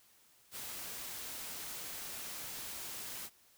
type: noise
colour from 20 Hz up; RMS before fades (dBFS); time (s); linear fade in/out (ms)
white; -44; 0.51-3.3; 50
effects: white hiss -66 dBFS RMS until 3.57 s